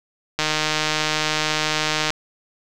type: click train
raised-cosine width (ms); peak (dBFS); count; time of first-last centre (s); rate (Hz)
0.2; -3; 265; 0.39-2.104; 154
effects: none